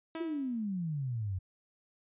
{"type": "tone with exponential decay", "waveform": "sawtooth", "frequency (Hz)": 324.3, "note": "E4", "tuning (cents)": -28, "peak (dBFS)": -32, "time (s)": [0.15, 0.66], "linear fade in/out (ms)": 2, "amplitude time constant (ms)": 110}
{"type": "exponential sweep", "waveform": "sine", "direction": "down", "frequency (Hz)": [350.4, 89.6], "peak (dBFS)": -32, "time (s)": [0.2, 1.39], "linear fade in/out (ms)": 10}
{"effects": ["resampled to 8000 Hz"]}